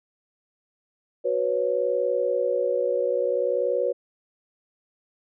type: chord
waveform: sine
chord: F# suspended fourth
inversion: none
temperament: equal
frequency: 370 / 493.9 / 554.4 Hz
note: F#4 / B4 / C#5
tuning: 0 / 0 / 0 cents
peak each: -29 / -24 / -25 dBFS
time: 1.24-3.93 s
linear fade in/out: 20 ms
effects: none